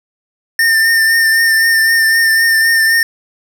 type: tone with vibrato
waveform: square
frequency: 1807 Hz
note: A6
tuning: 46 cents sharp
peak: -9 dBFS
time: 0.59-3.03 s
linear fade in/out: 2 ms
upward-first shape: triangle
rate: 3.9 Hz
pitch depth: 30 cents each way
effects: none